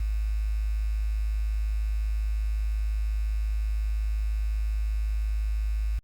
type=tone with quantisation; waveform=sine; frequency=52.8 Hz; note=G#1; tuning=29 cents sharp; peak=-24 dBFS; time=0-5.99 s; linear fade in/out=5 ms; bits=8; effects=Opus 48 kbps